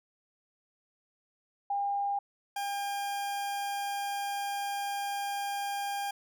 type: tone pair in turn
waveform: sine / 40% pulse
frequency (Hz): 804 / 804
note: G5 / G5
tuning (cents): +44 / +44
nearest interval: unison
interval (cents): 0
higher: neither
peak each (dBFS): -28 / -31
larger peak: first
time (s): 1.7-2.19 / 2.56-6.11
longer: second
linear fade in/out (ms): 5
effects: none